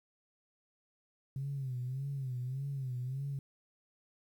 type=tone with vibrato; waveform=sine; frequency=132 Hz; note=C3; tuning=16 cents sharp; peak=-34 dBFS; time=1.36-3.39 s; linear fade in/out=2 ms; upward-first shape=sine; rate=1.7 Hz; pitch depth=110 cents each way; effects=tanh soft clip ceiling -30 dBFS + 11-bit